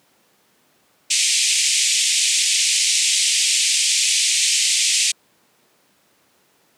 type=band-pass noise; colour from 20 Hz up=white; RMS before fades=-18 dBFS; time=1.1-5.12 s; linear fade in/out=10 ms; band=2200 to 8800 Hz; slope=48 dB/octave; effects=pink hiss -59 dBFS RMS until 6.77 s + high-pass 200 Hz 12 dB/octave